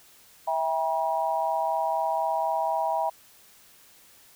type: tone cluster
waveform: sine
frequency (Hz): 652 / 796 / 960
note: E5 / G5 / B5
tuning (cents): -19 / +26 / -49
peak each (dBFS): -28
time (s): 0.47-3.1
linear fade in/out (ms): 10
effects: white hiss -55 dBFS RMS until 4.35 s